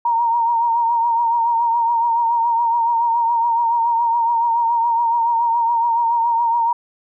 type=tone with vibrato; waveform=sine; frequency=932.3 Hz; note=A#5; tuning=in tune; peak=-14 dBFS; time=0.05-6.73 s; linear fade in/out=5 ms; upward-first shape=triangle; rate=7.1 Hz; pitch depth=51 cents each way; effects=none